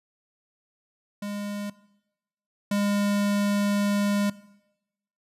square tone pair in turn, 204.4 / 203.3 Hz, G#3 / G#3, -27 / -37 cents, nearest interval unison, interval 10 cents, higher first, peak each -31 / -23 dBFS, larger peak second, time 1.22-1.7 / 2.71-4.3 s, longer second, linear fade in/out 5 ms, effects noise-tail reverb RT60 0.9 s tail -19 dB re dry + resampled to 32000 Hz

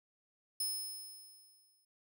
10% pulse tone with exponential decay, 5200 Hz, E8, 24 cents flat, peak -27 dBFS, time 0.6-1.85 s, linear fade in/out 5 ms, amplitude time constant 270 ms, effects none

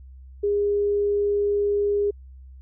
sine tone, 408.3 Hz, G#4, 29 cents flat, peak -19 dBFS, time 0.43-2.11 s, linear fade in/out 10 ms, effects added 65 Hz sine -41 dBFS peak until 2.61 s

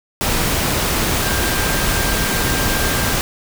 sine tone in noise, 1588 Hz, G6, 22 cents sharp, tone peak -26 dBFS, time 1.22-3.13 s, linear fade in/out 0 ms, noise pink, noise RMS -18 dBFS, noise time 0.21-3.21 s, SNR -11 dB, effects none

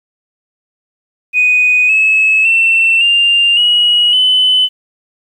sine tone with pitch steps, 2489 / 2587 / 2689 / 2795 / 2906 / 3020 Hz, D#7 / E7 / E7 / F7 / F#7 / F#7, 0 / -33 / +34 / +1 / -32 / +35 cents, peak -6 dBFS, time 1.33-4.69 s, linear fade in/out 50 ms, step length 560 ms, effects tanh soft clip ceiling -2 dBFS + 8-bit

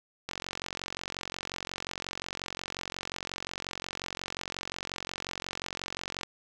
click train, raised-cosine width 0.2 ms, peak -17 dBFS, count 272, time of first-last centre 0.29-6.233 s, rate 45.6 Hz, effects none

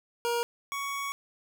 25% pulse tone pair in turn, 472.8 / 1117.7 Hz, A#4 / C#6, +24 / +14 cents, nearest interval octave + minor third, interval 1490 cents, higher second, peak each -23 / -28 dBFS, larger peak first, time 0.25-0.43 / 0.72-1.12 s, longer second, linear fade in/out 0 ms, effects none

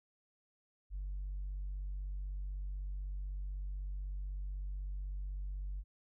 sine tone, 48.02 Hz, G1, 35 cents flat, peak -36 dBFS, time 0.9-5.84 s, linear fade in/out 50 ms, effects tanh soft clip ceiling -35 dBFS

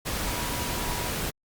sine tone in noise, 967 Hz, B5, 37 cents flat, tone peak -38 dBFS, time 0.26-1.11 s, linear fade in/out 20 ms, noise pink, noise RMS -30 dBFS, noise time 0.05-1.31 s, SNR -11 dB, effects Opus 48 kbps

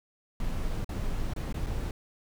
brown noise with dropouts, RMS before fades -31 dBFS, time 0.4-1.91 s, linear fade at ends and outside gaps 2 ms, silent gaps 0.845-0.891 / 1.336-1.362 / 1.527-1.542 / 1.663-1.667 s, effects none

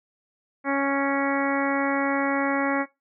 harmonic tone, 277.2 Hz, C#4, in tune, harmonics 1 / 2 / 3 / 4 / 5 / 6 / 7 / 8, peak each -25 / -28 / -30 / -31 / -32 / -33 / -33 / -34 dBFS, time 0.64-2.86 s, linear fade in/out 50 ms, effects noise-tail reverb RT60 0.2 s tail -17 dB re dry

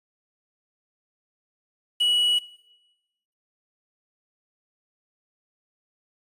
triangle tone with quantisation, 2930 Hz, F#7, 18 cents flat, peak -17 dBFS, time 2-2.39 s, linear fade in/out 10 ms, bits 7, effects noise-tail reverb RT60 1.0 s tail -20 dB re dry + resampled to 32000 Hz

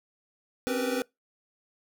square tone cluster, 261.3 / 280.2 / 389.1 / 476.4 / 499.5 Hz, C4 / C#4 / G4 / A#4 / B4, -2 / +19 / -13 / +38 / +20 cents, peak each -32 / -38 / -40 / -34 / -32 dBFS, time 0.67-1.02 s, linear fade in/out 0 ms, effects noise-tail reverb RT60 0.2 s tail -24 dB re dry

